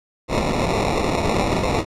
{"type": "noise with sample-and-hold", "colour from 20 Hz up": "white", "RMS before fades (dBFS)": -20, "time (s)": [0.28, 1.85], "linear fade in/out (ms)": 50, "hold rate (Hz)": 1575, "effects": ["low-pass 7000 Hz 12 dB/octave"]}